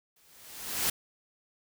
white noise with exponential growth, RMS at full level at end -26 dBFS, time 0.16-0.9 s, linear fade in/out 5 ms, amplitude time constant 160 ms, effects none

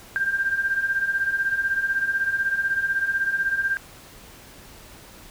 sine beating tone pair, 1575 / 1591 Hz, G6 / G6, +8 / +25 cents, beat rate 16 Hz, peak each -27 / -22 dBFS, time 0.16-3.77 s, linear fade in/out 0 ms, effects pink hiss -46 dBFS RMS until 5.3 s

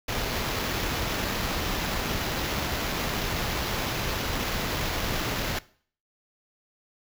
pink noise with sample-and-hold, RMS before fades -29 dBFS, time 0.08-5.59 s, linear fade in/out 5 ms, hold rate 8820 Hz, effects noise-tail reverb RT60 0.5 s tail -20 dB re dry

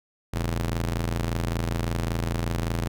sawtooth ring-modulated tone, 83.6 Hz, E2, 25 cents sharp, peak -18 dBFS, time 0.33-2.88 s, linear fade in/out 10 ms, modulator 29.2 Hz, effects none

